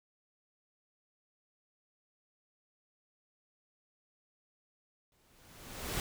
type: noise with exponential growth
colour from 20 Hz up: pink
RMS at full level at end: -34 dBFS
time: 5.12-6 s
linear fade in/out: 1 ms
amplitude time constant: 190 ms
effects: none